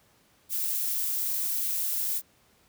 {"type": "noise", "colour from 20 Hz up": "violet", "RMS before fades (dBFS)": -29, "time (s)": [0.49, 2.22], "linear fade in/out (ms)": 50, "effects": ["pink hiss -63 dBFS RMS until 2.68 s", "high-pass 60 Hz 12 dB/octave"]}